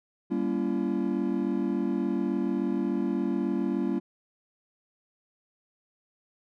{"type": "chord", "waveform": "triangle", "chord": "G diminished seventh", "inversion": "none", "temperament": "just", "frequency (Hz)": [196, 235.2, 282.2, 338.7], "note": ["G3", "Bb3", "Db4", "Fb4"], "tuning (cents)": [0, 16, 31, 47], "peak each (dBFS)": -29, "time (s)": [0.3, 4], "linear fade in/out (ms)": 20, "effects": []}